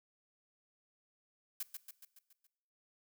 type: noise with echo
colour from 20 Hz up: blue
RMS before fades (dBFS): -39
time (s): 1.6-1.63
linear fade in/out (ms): 5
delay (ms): 140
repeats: 6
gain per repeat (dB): -5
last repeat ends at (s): 2.47
effects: noise-tail reverb RT60 0.9 s tail -19 dB re dry